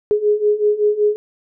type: beating tone pair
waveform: sine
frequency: 415.3 / 420.6 Hz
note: G#4 / G#4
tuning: 0 / +22 cents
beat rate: 5.3 Hz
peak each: -18 / -15 dBFS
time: 0.11-1.16 s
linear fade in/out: 0 ms
effects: none